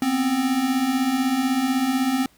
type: beating tone pair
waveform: square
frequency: 247.8 / 263.8 Hz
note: B3 / C4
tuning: +6 / +14 cents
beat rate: 16 Hz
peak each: -27 / -21 dBFS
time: 0.02-2.26 s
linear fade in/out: 2 ms
effects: pink hiss -57 dBFS RMS until 2.37 s